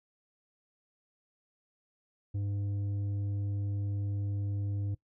sine tone with tanh clipping, 100.6 Hz, G2, 45 cents sharp, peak -32 dBFS, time 2.34-4.95 s, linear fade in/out 10 ms, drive 7 dB, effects noise-tail reverb RT60 0.1 s tail -20 dB re dry

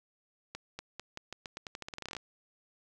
accelerating click train, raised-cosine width 0.2 ms, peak -23 dBFS, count 20, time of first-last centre 0.55-2.167 s, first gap 240 ms, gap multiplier 0.86, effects none

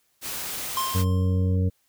white noise, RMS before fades -32 dBFS, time 0.21-1.05 s, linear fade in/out 50 ms
square tone with exponential decay, 1056 Hz, C6, 16 cents sharp, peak -23 dBFS, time 0.77-1.56 s, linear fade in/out 2 ms, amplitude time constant 170 ms
harmonic tone, 92.5 Hz, F#2, in tune, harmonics 1 / 2 / 3 / 5 / 6, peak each -20 / -28 / -34 / -34 / -43 dBFS, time 0.94-1.7 s, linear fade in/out 20 ms
effects white hiss -68 dBFS RMS until 1.88 s

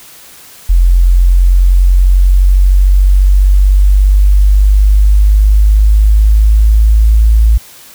sine exponential sweep, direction up, 43.65 to 55 Hz, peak -3 dBFS, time 0.69-7.58 s, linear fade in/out 10 ms, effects white hiss -36 dBFS RMS until 7.94 s

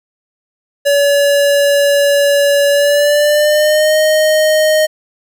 square tone with pitch glide, 569 to 620.5 Hz, C#5 to D#5, +45 to -5 cents, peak -9 dBFS, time 0.85-4.87 s, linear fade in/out 20 ms, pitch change +150 cents, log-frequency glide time 2.7-3.97 s, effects none

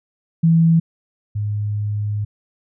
sine tone pair in turn, 164.81 / 104.27 Hz, E3 / G#2, 0 / +7 cents, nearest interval minor sixth, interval 793 cents, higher first, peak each -10 / -19 dBFS, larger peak first, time 0.43-0.8 / 1.35-2.25 s, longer second, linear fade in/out 10 ms, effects none

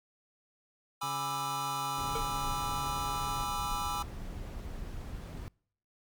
square chord, E dominant seventh, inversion first, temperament just, 824.1 / 988.9 / 1186.7 / 1318.5 Hz, G#5 / B5 / D6 / E6, -14 / +2 / +18 / 0 cents, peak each -39 dBFS, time 1.01-4.03 s, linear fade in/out 10 ms
sawtooth tone with vibrato, 138.59 Hz, C#3, in tune, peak -38 dBFS, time 1.03-3.44 s, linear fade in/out 2 ms, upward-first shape triangle, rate 0.84 Hz, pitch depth 8 cents each way
brown noise, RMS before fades -40 dBFS, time 1.98-5.48 s, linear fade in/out 0 ms
square tone with exponential decay, 453.7 Hz, A#4, 47 cents flat, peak -32 dBFS, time 2.15-2.3 s, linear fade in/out 5 ms, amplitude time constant 31 ms
effects noise-tail reverb RT60 0.6 s tail -26 dB re dry + MP3 96 kbps

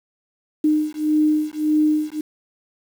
sine beating tone pair, 304.6 / 306.3 Hz, D#4 / D#4, -37 / -27 cents, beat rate 1.7 Hz, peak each -19 dBFS, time 0.64-2.21 s, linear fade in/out 5 ms, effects 7-bit

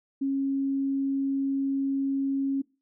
sine tone, 273.2 Hz, C#4, 25 cents flat, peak -24 dBFS, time 0.21-2.62 s, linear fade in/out 10 ms, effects noise-tail reverb RT60 0.3 s tail -22 dB re dry

